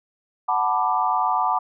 sine chord, B minor seventh, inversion second, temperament equal with one note detuned, 740 / 880 / 987.8 / 1179.4 Hz, F#5 / A5 / B5 / D6, 0 / 0 / 0 / +7 cents, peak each -24 dBFS, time 0.48-1.59 s, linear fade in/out 10 ms, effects none

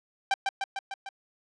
sawtooth tone with echo, 784 Hz, G5, in tune, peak -18 dBFS, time 0.31-0.34 s, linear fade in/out 2 ms, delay 150 ms, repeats 5, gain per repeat -3 dB, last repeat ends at 1.09 s, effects low-pass 5000 Hz 12 dB/octave

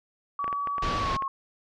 sine tone with pitch glide, 1140 to 1086 Hz, C#6 to C#6, +48 to -36 cents, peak -27 dBFS, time 0.39-1.28 s, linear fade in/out 2 ms, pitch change -84 cents, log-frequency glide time 1-1.12 s
clicks, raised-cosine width 0.5 ms, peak -20 dBFS, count 10, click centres 0.443 / 0.479 / 0.528 / 0.673 / 0.782 / 0.86 / 0.91 / 0.951 / 1.111 / 1.223 s
pink low-pass noise, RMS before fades -31 dBFS, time 0.82-1.17 s, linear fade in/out 5 ms, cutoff 4900 Hz, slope 24 dB/octave
effects none

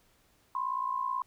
sine tone pair together, 1006.5 / 1065 Hz, B5 / C6, +33 / +30 cents, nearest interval minor second, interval 97 cents, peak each -33 / -32 dBFS, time 0.55-1.22 s, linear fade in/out 2 ms, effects pink hiss -67 dBFS RMS until 1.26 s

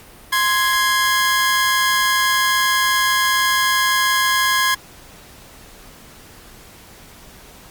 sawtooth tone pair together, 1046.5 / 1661.2 Hz, C6 / G#6, 0 / 0 cents, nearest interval minor sixth, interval 800 cents, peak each -14 dBFS, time 0.32-4.75 s, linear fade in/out 10 ms, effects pink hiss -43 dBFS RMS until 7.7 s + Opus 48 kbps

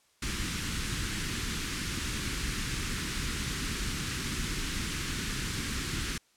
pink band-stop noise, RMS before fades -33 dBFS, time 0.22-6.18 s, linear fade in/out 5 ms, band 340 to 1300 Hz, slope 24 dB/octave, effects white hiss -67 dBFS RMS until 6.36 s + low-pass 9000 Hz 12 dB/octave

